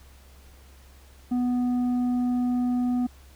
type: tone with tanh clipping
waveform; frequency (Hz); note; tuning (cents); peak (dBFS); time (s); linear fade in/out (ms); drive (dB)
triangle; 246.9; B3; 0; -23; 1.31-3.07; 10; 10
effects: added 67 Hz sine -49 dBFS peak until 3.35 s + pink hiss -56 dBFS RMS until 3.35 s